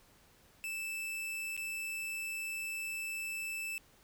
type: tone with dropouts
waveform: 45% pulse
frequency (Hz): 2637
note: E7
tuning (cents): 0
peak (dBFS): -37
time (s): 0.64-3.78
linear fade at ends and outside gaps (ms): 0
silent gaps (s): 1.566-1.576
effects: pink hiss -64 dBFS RMS until 4.03 s